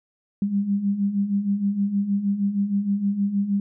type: beating tone pair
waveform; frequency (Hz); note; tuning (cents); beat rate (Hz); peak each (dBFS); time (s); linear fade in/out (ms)
sine; 196 / 202.4; G3 / G#3; 0 / -44; 6.4; -27 / -21; 0.42-3.6; 2
effects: none